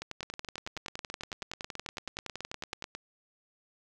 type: two click trains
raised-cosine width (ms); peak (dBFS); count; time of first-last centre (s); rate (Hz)
0.2; -21 / -20; 26 / 31; 0.23-2.95 / 0.02-2.824; 9.19 / 10.7
effects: none